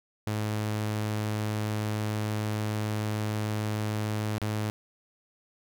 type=tone with dropouts; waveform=sawtooth; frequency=106.7 Hz; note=G#2; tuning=47 cents sharp; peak=-24 dBFS; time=0.27-4.7 s; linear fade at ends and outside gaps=0 ms; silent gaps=4.382-4.417 s; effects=none